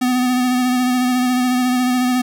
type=tone with vibrato; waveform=square; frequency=250.7 Hz; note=B3; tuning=26 cents sharp; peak=-15 dBFS; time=0.01-2.22 s; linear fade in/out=10 ms; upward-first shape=sine; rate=14 Hz; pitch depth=25 cents each way; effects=none